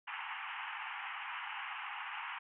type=band-pass noise; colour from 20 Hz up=pink; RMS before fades=-43 dBFS; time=0.07-2.39 s; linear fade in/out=10 ms; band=800 to 3000 Hz; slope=96 dB/octave; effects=none